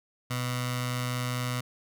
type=tone with notch filter; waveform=15% pulse; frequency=124.3 Hz; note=B2; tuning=12 cents sharp; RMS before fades=-31 dBFS; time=0.3-1.61 s; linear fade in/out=10 ms; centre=360 Hz; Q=0.53; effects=none